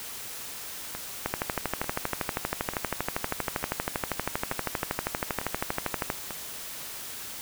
two click trains, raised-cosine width 0.5 ms, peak -19 / -11 dBFS, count 7 / 62, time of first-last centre 0.95-6.307 / 1.26-6.101 s, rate 1.12 / 12.6 Hz, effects white hiss -39 dBFS RMS until 7.41 s

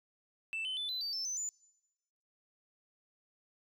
sine tone with pitch steps, 2653 / 3047 / 3501 / 4021 / 4619 / 5306 / 6095 / 7001 Hz, E7 / G7 / A7 / B7 / D8 / E8 / G8 / A8, +10 / -50 / -9 / +30 / -30 / +10 / -50 / -10 cents, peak -33 dBFS, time 0.53-1.49 s, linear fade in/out 0 ms, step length 120 ms, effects noise-tail reverb RT60 1.0 s tail -26 dB re dry + tanh soft clip ceiling -33 dBFS

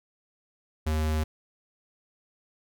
square tone, 77.78 Hz, D#2, in tune, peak -25 dBFS, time 0.86-1.24 s, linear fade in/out 10 ms, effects none

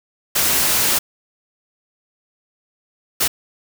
white noise bursts at uneven times, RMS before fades -17 dBFS, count 2, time 0.35-0.99 / 3.2-3.28 s, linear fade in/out 10 ms, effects none

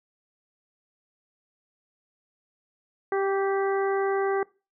harmonic tone with a mistuned harmonic, 392 Hz, G4, in tune, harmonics 1 / 2 / 3 / 4 / 5, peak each -24 / -30 / -34 / -36 / -38 dBFS, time 3.12-4.43 s, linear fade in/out 2 ms, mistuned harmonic 3, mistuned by -17 cents, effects noise-tail reverb RT60 0.3 s tail -22 dB re dry

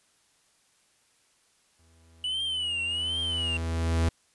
45% pulse tone with exponential growth, 82.41 Hz, E2, in tune, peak -21 dBFS, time 1.79-4.09 s, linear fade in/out 5 ms, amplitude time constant 500 ms
triangle tone with vibrato, 2953 Hz, F#7, 4 cents flat, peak -26 dBFS, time 2.24-3.57 s, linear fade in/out 2 ms, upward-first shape triangle, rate 1.3 Hz, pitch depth 140 cents each way
effects white hiss -66 dBFS RMS until 4.34 s + resampled to 24000 Hz

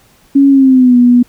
sine tone with pitch glide, 277.2 to 244.1 Hz, C#4 to B3, 0 to -20 cents, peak -3 dBFS, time 0.35-1.23 s, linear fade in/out 10 ms, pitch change -220 cents, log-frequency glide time 0.49-0.97 s, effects pink hiss -48 dBFS RMS until 1.28 s

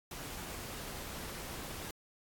pink noise, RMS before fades -44 dBFS, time 0.11-1.91 s, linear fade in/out 2 ms, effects AAC 64 kbps

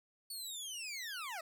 20% pulse linear sweep, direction down, 4492 to 610 Hz, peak -36 dBFS, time 0.3-1.41 s, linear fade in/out 5 ms, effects none

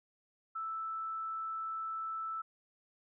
sine tone, 1318.5 Hz, E6, in tune, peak -36 dBFS, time 0.55-2.42 s, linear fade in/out 10 ms, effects none

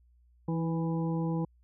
harmonic tone with a mistuned harmonic, 164.81 Hz, E3, in tune, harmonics 1 / 2 / 3 / 5 / 6, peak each -29 / -35 / -39 / -43 / -45 dBFS, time 0.48-1.45 s, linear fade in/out 5 ms, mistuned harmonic 2, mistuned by -24 cents, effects added 60 Hz sine -60 dBFS peak until 1.63 s

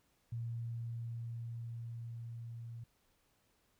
sine tone with level ramp, 116.54 Hz, A#2, in tune, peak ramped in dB -37 to -44 dBFS, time 0.32-2.84 s, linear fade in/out 5 ms, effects pink hiss -75 dBFS RMS until 3.79 s

